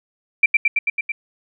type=tone with echo; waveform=sine; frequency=2349 Hz; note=D7; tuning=in tune; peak=-8 dBFS; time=0.43-0.46 s; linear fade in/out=5 ms; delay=110 ms; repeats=6; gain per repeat=-2 dB; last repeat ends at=1.12 s; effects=none